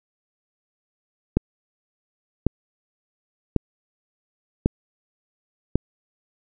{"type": "click train", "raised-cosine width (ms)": 3, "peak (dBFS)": -4, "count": 5, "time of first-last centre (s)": [1.37, 5.756], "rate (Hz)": 0.912, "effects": []}